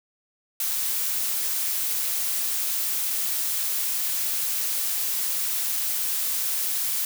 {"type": "noise", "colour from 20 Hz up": "blue", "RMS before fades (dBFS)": -26, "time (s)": [0.6, 7.05], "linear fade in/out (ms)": 2, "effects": []}